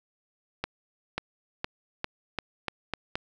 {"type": "accelerating click train", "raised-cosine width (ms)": 0.3, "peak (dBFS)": -13, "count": 8, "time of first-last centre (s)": [0.64, 3.155], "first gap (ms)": 540, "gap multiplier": 0.86, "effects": []}